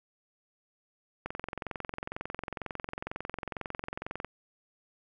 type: click train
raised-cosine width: 0.5 ms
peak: -20 dBFS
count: 67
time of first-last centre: 1.26-4.246 s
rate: 22.1 Hz
effects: none